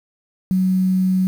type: tone with quantisation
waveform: sine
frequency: 186.4 Hz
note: F#3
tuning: 13 cents sharp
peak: -14 dBFS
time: 0.51-1.27 s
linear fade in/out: 0 ms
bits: 7
effects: none